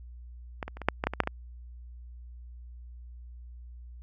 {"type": "clicks", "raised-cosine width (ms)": 0.5, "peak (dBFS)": [-17, -22, -28, -22, -6, -13, -10, -18, -6, -28, -13], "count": 11, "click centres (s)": [0.628, 0.68, 0.77, 0.817, 0.886, 1.039, 1.07, 1.136, 1.203, 1.236, 1.274], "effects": ["added 60 Hz sine -43 dBFS peak until 4.02 s"]}